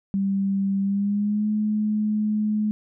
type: tone with pitch glide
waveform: sine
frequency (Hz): 196 to 212.5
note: G3 to G#3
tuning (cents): 0 to +40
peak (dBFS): -20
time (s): 0.14-2.71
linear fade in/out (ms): 0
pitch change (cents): +140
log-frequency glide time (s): 0.81-1.48
effects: none